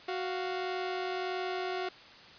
sawtooth tone pair together, 370.4 / 699.2 Hz, F#4 / F5, +2 / +2 cents, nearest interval major seventh, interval 1100 cents, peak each -30 / -34 dBFS, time 0.08-1.89 s, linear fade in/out 5 ms, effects white hiss -52 dBFS RMS until 2.38 s + resampled to 11025 Hz

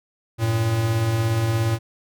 square beating tone pair, 96.5 / 113.5 Hz, G2 / A#2, -27 / -46 cents, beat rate 17 Hz, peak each -29 / -20 dBFS, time 0.38-1.79 s, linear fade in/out 50 ms, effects none

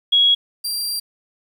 sine / sawtooth tone pair in turn, 3322 / 4732 Hz, G#7 / D8, 0 / +12 cents, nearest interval tritone, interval 612 cents, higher second, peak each -11 / -19 dBFS, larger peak first, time 0.12-0.35 / 0.64-1 s, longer second, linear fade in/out 10 ms, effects 8-bit

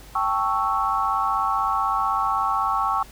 sine chord, A dominant seventh, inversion third, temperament equal, 784 / 880 / 1108.7 / 1318.5 Hz, G5 / A5 / C#6 / E6, 0 / 0 / 0 / 0 cents, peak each -26 / -28 / -23 / -26 dBFS, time 0.15-3.03 s, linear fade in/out 5 ms, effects added 50 Hz sine -44 dBFS peak until 3.11 s + pink hiss -47 dBFS RMS until 3.11 s

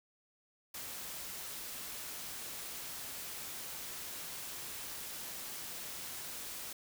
white noise, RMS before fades -44 dBFS, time 0.74-6.73 s, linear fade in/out 5 ms, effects none

